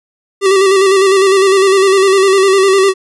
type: tone with vibrato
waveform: square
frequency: 387.3 Hz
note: G4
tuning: 21 cents flat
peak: -7 dBFS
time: 0.41-2.94 s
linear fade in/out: 50 ms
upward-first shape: square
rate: 9.9 Hz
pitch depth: 38 cents each way
effects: resampled to 24000 Hz